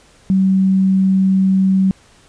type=tone; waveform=sine; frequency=190.7 Hz; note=G3; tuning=47 cents flat; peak=-10 dBFS; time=0.3-1.91 s; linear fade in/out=0 ms; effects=pink hiss -49 dBFS RMS until 2.28 s + resampled to 22050 Hz